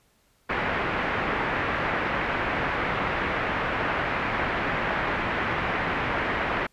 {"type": "low-pass noise", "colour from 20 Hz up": "white", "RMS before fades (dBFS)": -27, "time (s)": [0.49, 6.67], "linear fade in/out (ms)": 10, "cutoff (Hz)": 2100, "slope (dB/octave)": 24, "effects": ["pink hiss -65 dBFS RMS until 6.72 s", "resampled to 32000 Hz"]}